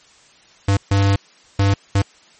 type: tone bursts at uneven times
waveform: square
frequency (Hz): 99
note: G2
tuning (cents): +18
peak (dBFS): -13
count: 4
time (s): 0.68-0.77 / 0.91-1.16 / 1.59-1.74 / 1.95-2.02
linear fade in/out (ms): 5
effects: white hiss -50 dBFS RMS until 2.39 s + MP3 32 kbps

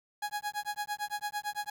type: tone with tremolo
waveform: 30% pulse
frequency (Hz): 830.6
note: G#5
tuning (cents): 0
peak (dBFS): -28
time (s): 0.22-1.7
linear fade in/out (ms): 5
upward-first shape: sine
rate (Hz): 8.9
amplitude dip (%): 100
effects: 10-bit

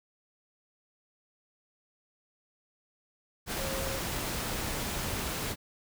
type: tone in noise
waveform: sine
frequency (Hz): 538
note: C5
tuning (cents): +48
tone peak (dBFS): -37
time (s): 3.56-4.01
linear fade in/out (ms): 50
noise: pink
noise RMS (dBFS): -34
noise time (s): 3.46-5.56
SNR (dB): -6
effects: none

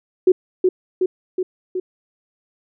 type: tone with echo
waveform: sine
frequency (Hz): 368.9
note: F#4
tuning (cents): -5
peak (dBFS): -8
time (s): 0.27-0.32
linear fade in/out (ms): 5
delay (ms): 370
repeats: 4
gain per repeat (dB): -3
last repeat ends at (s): 1.8
effects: none

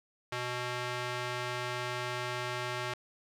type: tone with band-pass filter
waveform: square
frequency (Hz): 123.47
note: B2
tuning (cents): 0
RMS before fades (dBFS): -36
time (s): 0.32-2.94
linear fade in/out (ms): 5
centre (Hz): 2000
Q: 0.6
effects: none

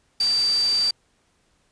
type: tone in noise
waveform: sine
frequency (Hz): 4658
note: D8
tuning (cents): -15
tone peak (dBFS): -18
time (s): 0.2-0.91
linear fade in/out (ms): 5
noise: white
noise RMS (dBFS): -33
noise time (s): 0.2-0.91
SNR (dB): +12
effects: pink hiss -65 dBFS RMS until 1.71 s + resampled to 22050 Hz

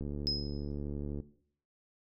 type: click train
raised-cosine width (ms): 3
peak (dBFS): -26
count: 87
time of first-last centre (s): 0.01-1.201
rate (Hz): 72.2
type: tone with exponential decay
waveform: sine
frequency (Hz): 5110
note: D#8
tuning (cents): +45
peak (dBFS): -27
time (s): 0.27-0.71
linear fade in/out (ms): 0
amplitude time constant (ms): 94
effects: noise-tail reverb RT60 0.6 s tail -17 dB re dry

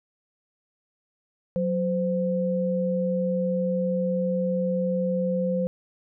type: tone pair together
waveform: sine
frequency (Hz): 183.7 / 515.8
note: F#3 / C5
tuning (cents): -12 / -25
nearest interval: octave + tritone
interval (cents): 1787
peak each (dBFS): -25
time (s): 1.56-5.67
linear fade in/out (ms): 0
effects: none

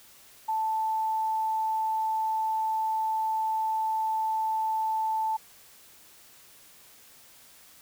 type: tone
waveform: sine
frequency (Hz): 880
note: A5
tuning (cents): 0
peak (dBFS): -25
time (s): 0.48-5.37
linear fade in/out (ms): 10
effects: white hiss -54 dBFS RMS until 7.81 s

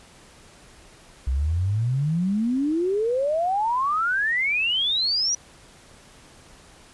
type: exponential sweep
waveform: sine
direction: up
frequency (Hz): 61.8 to 5920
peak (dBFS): -20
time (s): 1.27-5.35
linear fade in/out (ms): 5
effects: pink hiss -50 dBFS RMS until 6.93 s + resampled to 24000 Hz

